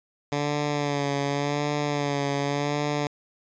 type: tone with vibrato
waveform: 10% pulse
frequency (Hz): 144.1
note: D3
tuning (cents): -33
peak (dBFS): -16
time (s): 0.32-3.07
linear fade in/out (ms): 2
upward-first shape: sine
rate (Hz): 0.88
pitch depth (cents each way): 37
effects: resampled to 16000 Hz